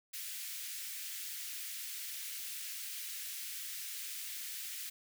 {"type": "high-pass noise", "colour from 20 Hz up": "white", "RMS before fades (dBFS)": -43, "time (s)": [0.13, 4.9], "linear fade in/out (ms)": 10, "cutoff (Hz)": 1800, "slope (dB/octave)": 24, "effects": []}